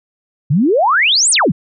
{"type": "exponential two-way sweep", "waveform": "sine", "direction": "up then down", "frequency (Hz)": [128.5, 9570, 128.5], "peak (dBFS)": -9, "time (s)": [0.5, 1.52], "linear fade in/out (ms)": 10, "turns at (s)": 1.31, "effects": []}